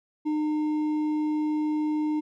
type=tone with hard clipping; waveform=triangle; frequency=304.4 Hz; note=D#4; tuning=38 cents flat; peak=-25 dBFS; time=0.25-2.21 s; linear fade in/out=20 ms; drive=8 dB; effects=none